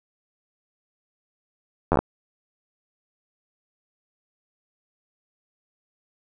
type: slowing click train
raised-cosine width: 1 ms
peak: -5 dBFS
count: 6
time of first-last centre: 1.92-1.99 s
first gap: 11 ms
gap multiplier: 1.12
effects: none